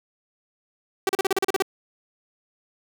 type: tone bursts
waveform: sawtooth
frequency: 385.1 Hz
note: G4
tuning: 31 cents flat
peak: -15 dBFS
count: 10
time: 1.07-1.623 s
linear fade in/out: 2 ms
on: 22 ms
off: 37 ms
effects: none